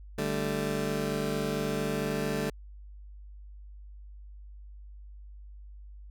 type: chord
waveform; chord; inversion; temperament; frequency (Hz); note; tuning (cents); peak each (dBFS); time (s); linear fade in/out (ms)
20% pulse; D suspended fourth; none; just; 146.83 / 195.78 / 220.2; D3 / G3 / A3; 0 / -2 / +2; -29; 0.18-2.5; 5
effects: added 50 Hz sine -44 dBFS peak until 6.1 s